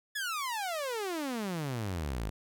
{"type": "exponential sweep", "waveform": "sawtooth", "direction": "down", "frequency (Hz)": [1748, 49.18], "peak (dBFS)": -29, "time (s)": [0.15, 2.3], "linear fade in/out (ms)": 10, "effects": []}